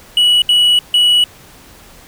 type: tone bursts at uneven times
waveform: triangle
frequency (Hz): 2934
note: F#7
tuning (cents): -15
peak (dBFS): -6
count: 3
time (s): 0.17-0.42 / 0.49-0.79 / 0.94-1.24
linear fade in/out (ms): 2
effects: pink hiss -41 dBFS RMS until 2.07 s